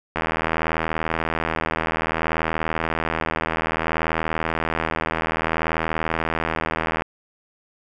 click train, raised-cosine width 0.5 ms, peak -7 dBFS, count 554, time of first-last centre 0.16-7.021 s, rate 80.6 Hz, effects none

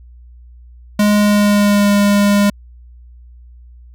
square tone with pitch glide, 207.7 to 203.3 Hz, G#3 to G#3, 0 to -37 cents, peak -10 dBFS, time 0.99-2.5 s, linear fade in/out 5 ms, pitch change -37 cents, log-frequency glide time 1.15-1.91 s, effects added 60 Hz sine -37 dBFS peak until 3.94 s

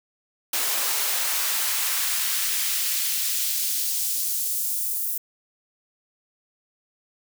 white noise with high-pass filter sweep, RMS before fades -25 dBFS, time 0.53-5.18 s, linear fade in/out 5 ms, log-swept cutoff 410 to 11000 Hz, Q 0.73, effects none

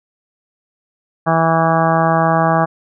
harmonic tone, 163.5 Hz, E3, 14 cents flat, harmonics 1 / 2 / 3 / 4 / 5 / 6 / 7 / 8 / 9 / 10, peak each -17 / -23 / -25 / -17 / -17 / -25 / -19 / -27 / -27 / -26 dBFS, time 1.26-2.66 s, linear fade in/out 20 ms, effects none

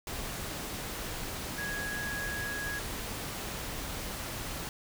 sine tone in noise, 1661 Hz, G#6, in tune, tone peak -35 dBFS, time 1.58-2.79 s, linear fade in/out 2 ms, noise pink, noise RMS -38 dBFS, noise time 0.07-4.69 s, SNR 0 dB, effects none

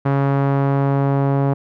sawtooth tone with low-pass filter sweep, 138.59 Hz, C#3, in tune, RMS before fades -17 dBFS, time 0.05-1.54 s, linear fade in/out 10 ms, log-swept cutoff 1300 to 860 Hz, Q 1.1, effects none

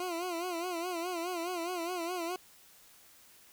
20% pulse tone with vibrato, 348.7 Hz, F4, 3 cents flat, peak -29 dBFS, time 0-2.36 s, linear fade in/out 2 ms, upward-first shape sine, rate 4.8 Hz, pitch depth 96 cents each way, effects white hiss -59 dBFS RMS until 3.52 s

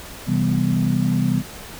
sine chord, C major seventh, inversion none, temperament equal, 130.81 / 164.81 / 196 / 246.9 Hz, C3 / E3 / G3 / B3, 0 / 0 / 0 / 0 cents, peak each -22 dBFS, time 0.26-1.43 s, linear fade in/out 50 ms, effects pink hiss -37 dBFS RMS until 1.79 s

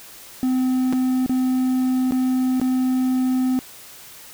triangle tone with dropouts, 256.6 Hz, C4, 34 cents flat, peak -15 dBFS, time 0.43-3.59 s, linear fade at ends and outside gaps 0 ms, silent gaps 0.926-0.932 / 1.262-1.295 / 2.11-2.122 / 2.599-2.615 s, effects white hiss -42 dBFS RMS until 4.33 s

